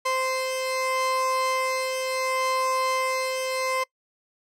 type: tone pair together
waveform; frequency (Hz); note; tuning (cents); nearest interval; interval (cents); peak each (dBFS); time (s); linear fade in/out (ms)
30% pulse; 520 / 1040.7; C5 / C6; -11 / -10; octave; 1201; -24; 0.05-3.84; 10
effects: noise-tail reverb RT60 0.1 s tail -23 dB re dry + low-pass 11000 Hz 12 dB/octave